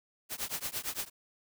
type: noise with tremolo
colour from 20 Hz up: white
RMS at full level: -33 dBFS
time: 0.29-1.1 s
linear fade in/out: 50 ms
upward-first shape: triangle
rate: 8.8 Hz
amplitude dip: 100%
effects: none

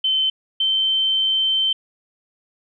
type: tone pair in turn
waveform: sine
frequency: 3076 / 3101 Hz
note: G7 / G7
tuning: -33 / -19 cents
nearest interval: unison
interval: 14 cents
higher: second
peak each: -16 dBFS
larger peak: neither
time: 0.04-0.3 / 0.6-1.73 s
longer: second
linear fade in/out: 5 ms
effects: none

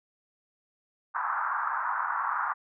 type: band-pass noise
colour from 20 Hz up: pink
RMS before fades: -30 dBFS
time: 1.14-2.54 s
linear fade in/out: 20 ms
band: 900 to 1500 Hz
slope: 48 dB/octave
effects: none

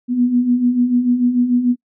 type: beating tone pair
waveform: sine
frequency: 240 / 246.8 Hz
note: B3 / B3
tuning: -49 / -1 cents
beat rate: 6.8 Hz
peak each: -20 / -13 dBFS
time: 0.08-1.76 s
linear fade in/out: 50 ms
effects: noise-tail reverb RT60 0.1 s tail -23 dB re dry

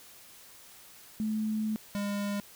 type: tone pair in turn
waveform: sine / square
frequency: 216.5 / 203 Hz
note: A3 / G#3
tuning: -28 / -39 cents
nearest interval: minor second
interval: 111 cents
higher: first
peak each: -28 / -31 dBFS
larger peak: first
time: 1.2-1.76 / 1.95-2.4 s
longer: first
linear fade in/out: 0 ms
effects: white hiss -53 dBFS RMS until 2.55 s

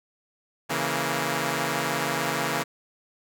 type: chord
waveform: 5% pulse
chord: A# diminished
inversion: first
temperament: equal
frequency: 138.59 / 164.81 / 233.1 Hz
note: C#3 / E3 / A#3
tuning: 0 / 0 / 0 cents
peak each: -18 dBFS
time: 0.69-2.64 s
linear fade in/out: 20 ms
effects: none

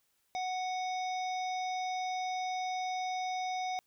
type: harmonic tone with a mistuned harmonic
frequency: 740 Hz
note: F#5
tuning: in tune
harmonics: 1 / 3 / 5 / 7 / 8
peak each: -33 / -43 / -47 / -50 / -51 dBFS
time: 0.35-3.79 s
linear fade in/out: 0 ms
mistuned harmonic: 7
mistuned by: -31 cents
effects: white hiss -75 dBFS RMS until 3.86 s

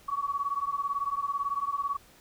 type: beating tone pair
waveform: sine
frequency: 1119 / 1137 Hz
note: C#6 / C#6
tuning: +16 / +44 cents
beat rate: 18 Hz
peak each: -31 dBFS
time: 0.08-1.97 s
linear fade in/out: 10 ms
effects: pink hiss -57 dBFS RMS until 2.2 s

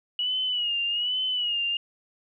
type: tone with vibrato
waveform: sine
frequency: 2914 Hz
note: F#7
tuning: 27 cents flat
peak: -24 dBFS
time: 0.19-1.77 s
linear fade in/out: 2 ms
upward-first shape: sine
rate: 1.2 Hz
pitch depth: 76 cents each way
effects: none

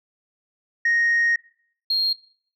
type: tone pair in turn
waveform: sine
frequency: 1866 / 4233 Hz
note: A#6 / C8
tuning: +1 / +19 cents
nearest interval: octave + major second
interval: 1418 cents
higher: second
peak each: -15 / -17 dBFS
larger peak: first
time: 0.85-1.36 / 1.9-2.13 s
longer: first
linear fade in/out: 5 ms
effects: noise-tail reverb RT60 0.6 s tail -23 dB re dry + tanh soft clip ceiling -14 dBFS

